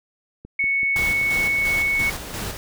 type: click train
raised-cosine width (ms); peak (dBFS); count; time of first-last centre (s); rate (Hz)
3; -25; 5; 0.45-1.213; 5.24
type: tone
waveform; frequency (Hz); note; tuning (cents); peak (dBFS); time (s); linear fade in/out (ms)
sine; 2213; C#7; -3; -18; 0.59-2.1; 5
type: noise with tremolo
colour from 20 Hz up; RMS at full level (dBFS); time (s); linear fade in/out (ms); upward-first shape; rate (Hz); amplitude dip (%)
pink; -29; 0.96-2.57; 0; square; 2.9; 45
effects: none